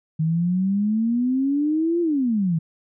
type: exponential two-way sweep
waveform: sine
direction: up then down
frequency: 155.56 to 349.2 to 155.56 Hz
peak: -18 dBFS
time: 0.19-2.59 s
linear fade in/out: 10 ms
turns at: 2.01 s
effects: none